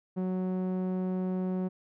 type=tone with low-pass filter; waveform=sawtooth; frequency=185 Hz; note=F#3; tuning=in tune; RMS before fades=-31 dBFS; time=0.16-1.69 s; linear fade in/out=20 ms; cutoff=590 Hz; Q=0.52; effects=none